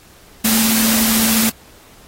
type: tone in noise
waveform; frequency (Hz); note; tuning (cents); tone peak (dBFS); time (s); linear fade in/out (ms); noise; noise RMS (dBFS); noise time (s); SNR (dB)
sine; 222.6; A3; +20; -16; 0.44-1.5; 10; white; -17; 0.44-1.5; -2
effects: pink hiss -46 dBFS RMS until 2.07 s + AAC 48 kbps